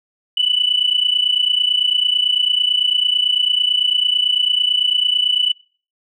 sine tone pair together, 2960 / 2989 Hz, F#7 / F#7, 0 / +17 cents, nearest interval unison, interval 17 cents, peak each -16 dBFS, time 0.37-5.52 s, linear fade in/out 5 ms, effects noise-tail reverb RT60 0.4 s tail -24 dB re dry + tanh soft clip ceiling -6 dBFS

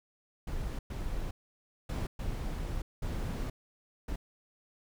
brown noise bursts at uneven times, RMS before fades -35 dBFS, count 6, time 0.47-0.79 / 0.9-1.31 / 1.89-2.07 / 2.19-2.82 / 3.02-3.5 / 4.08-4.16 s, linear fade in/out 5 ms, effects none

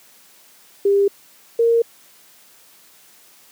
sine tone pair in turn, 399.5 / 463.8 Hz, G4 / A#4, +33 / -9 cents, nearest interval minor third, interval 258 cents, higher second, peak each -12 dBFS, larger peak neither, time 0.85-1.08 / 1.59-1.82 s, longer neither, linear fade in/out 5 ms, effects white hiss -50 dBFS RMS until 3.51 s + high-pass 150 Hz 12 dB/octave

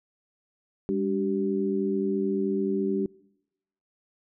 sine tone cluster, 200.9 / 290.2 / 384 Hz, G3 / D4 / G4, +43 / -21 / -36 cents, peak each -28 / -30 / -27 dBFS, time 0.89-3.06 s, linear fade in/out 0 ms, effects noise-tail reverb RT60 0.9 s tail -24 dB re dry

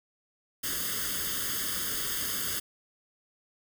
white noise with comb filter, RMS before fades -32 dBFS, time 0.63-2.6 s, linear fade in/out 10 ms, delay 0.61 ms, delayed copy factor +0.9, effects none

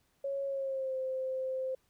sine tone with pitch glide, 552 to 521.9 Hz, C#5 to C5, -7 to -4 cents, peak -32 dBFS, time 0.24-1.75 s, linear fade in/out 5 ms, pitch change -97 cents, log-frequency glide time 0.45-0.96 s, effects pink hiss -73 dBFS RMS until 1.89 s

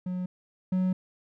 triangle tone pair in turn, 181.9 / 185.08 Hz, F#3 / F#3, -29 / +1 cents, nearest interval unison, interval 30 cents, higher second, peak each -27 / -21 dBFS, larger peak second, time 0.06-0.26 / 0.72-0.93 s, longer second, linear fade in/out 5 ms, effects none

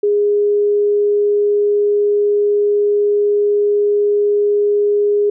sine tone, 412 Hz, G#4, 14 cents flat, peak -11 dBFS, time 0.03-5.3 s, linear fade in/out 5 ms, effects none

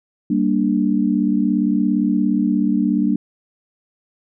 sine chord, G minor, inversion none, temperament equal, 196 / 233.1 / 293.7 Hz, G3 / Bb3 / D4, 0 / 0 / 0 cents, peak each -19 dBFS, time 0.3-3.16 s, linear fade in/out 5 ms, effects none

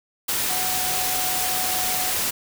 sine tone in noise, 740 Hz, F#5, in tune, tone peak -30 dBFS, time 0.49-2.11 s, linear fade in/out 10 ms, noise white, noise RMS -24 dBFS, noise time 0.28-2.31 s, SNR -9 dB, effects none

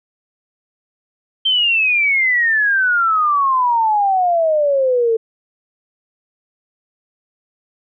sine exponential sweep, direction down, 3147 to 442.4 Hz, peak -12 dBFS, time 1.45-5.17 s, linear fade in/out 10 ms, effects none

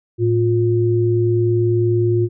sine tone pair together, 111.35 / 353.5 Hz, A2 / F4, +21 / +21 cents, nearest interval octave + minor sixth, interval 2000 cents, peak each -16 dBFS, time 0.18-2.29 s, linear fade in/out 50 ms, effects none

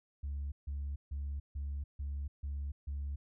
sine tone bursts, 70.8 Hz, C#2, 37 cents sharp, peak -34 dBFS, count 7, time 0.23-3.16 s, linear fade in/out 10 ms, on 290 ms, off 150 ms, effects tanh soft clip ceiling -33 dBFS

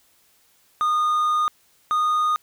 triangle tone pair in turn, 1226 / 1231.8 Hz, D#6 / D#6, -26 / -18 cents, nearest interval unison, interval 8 cents, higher second, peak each -16 dBFS, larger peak neither, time 0.81-1.48 / 1.91-2.36 s, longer first, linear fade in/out 0 ms, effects white hiss -60 dBFS RMS until 2.42 s

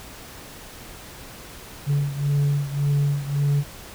sine beating tone pair, 142.4 / 144.2 Hz, C#3 / D3, +47 / -31 cents, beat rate 1.8 Hz, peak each -19 / -22 dBFS, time 1.86-3.64 s, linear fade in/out 50 ms, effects tanh soft clip ceiling -16 dBFS + pink hiss -41 dBFS RMS until 3.94 s

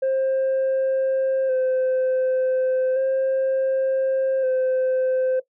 sine tone with vibrato, 523.3 Hz, C5, in tune, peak -16 dBFS, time 0.02-5.4 s, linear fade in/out 10 ms, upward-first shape square, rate 0.34 Hz, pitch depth 22 cents each way, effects noise-tail reverb RT60 0.1 s tail -17 dB re dry + tanh soft clip ceiling -17 dBFS

